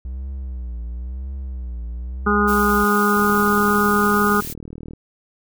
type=tone with vibrato; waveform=triangle; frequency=62.5 Hz; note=B1; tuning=21 cents sharp; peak=-24 dBFS; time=0.05-2.84 s; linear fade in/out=0 ms; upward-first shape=triangle; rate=0.97 Hz; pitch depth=140 cents each way
type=harmonic tone; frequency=206.3 Hz; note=G#3; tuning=11 cents flat; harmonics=1 / 2 / 4 / 5 / 6 / 7; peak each=-19 / -21 / -28 / -29 / -19 / -22 dBFS; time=2.26-4.41 s; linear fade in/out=10 ms
type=noise; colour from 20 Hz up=blue; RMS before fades=-31 dBFS; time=2.47-4.54 s; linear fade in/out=20 ms
type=click train; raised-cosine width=3 ms; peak=-21 dBFS; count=70; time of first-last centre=3.17-4.935 s; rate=39.1 Hz
effects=none